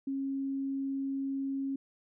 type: tone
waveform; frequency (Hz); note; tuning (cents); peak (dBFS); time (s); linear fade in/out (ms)
sine; 272.2; C#4; -31; -31; 0.07-1.76; 5
effects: none